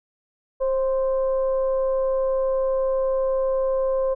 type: tone with frequency modulation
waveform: sine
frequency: 530 Hz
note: C5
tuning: 22 cents sharp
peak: -19 dBFS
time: 0.6-4.15 s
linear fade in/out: 20 ms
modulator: 514 Hz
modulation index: 0.39
effects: none